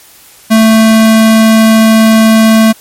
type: tone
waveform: square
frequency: 221.5 Hz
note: A3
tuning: 12 cents sharp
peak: -3 dBFS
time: 0.5-2.73 s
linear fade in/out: 20 ms
effects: white hiss -38 dBFS RMS until 2.8 s + MP3 64 kbps